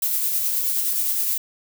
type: noise with tremolo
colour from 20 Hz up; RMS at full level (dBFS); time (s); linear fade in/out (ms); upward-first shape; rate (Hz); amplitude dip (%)
violet; -21; 0.02-1.38; 5; triangle; 9.5; 35
effects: none